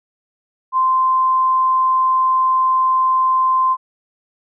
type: tone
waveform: sine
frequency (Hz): 1040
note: C6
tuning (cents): -11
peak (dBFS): -12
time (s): 0.72-3.77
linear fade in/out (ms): 50
effects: none